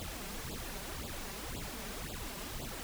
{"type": "noise with flanger", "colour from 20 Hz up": "pink", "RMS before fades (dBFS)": -42, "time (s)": [0, 2.83], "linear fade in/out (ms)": 0, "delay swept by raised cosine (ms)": [0.25, 5.15], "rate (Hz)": 1.9, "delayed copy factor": 0.9, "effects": []}